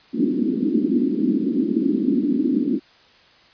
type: band-pass noise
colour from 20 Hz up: pink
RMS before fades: -20 dBFS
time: 0.13-2.8 s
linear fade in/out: 50 ms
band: 220 to 330 Hz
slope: 48 dB/octave
effects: white hiss -52 dBFS RMS until 3.53 s + resampled to 11025 Hz